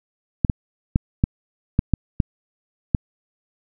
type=clicks; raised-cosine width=5 ms; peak=-3 dBFS; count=8; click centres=0.448 / 0.498 / 0.959 / 1.239 / 1.791 / 1.937 / 2.202 / 2.948 s; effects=none